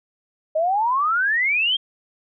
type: exponential sweep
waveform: sine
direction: up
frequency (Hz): 610 to 3252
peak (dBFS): -17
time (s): 0.55-1.77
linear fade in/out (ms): 10
effects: none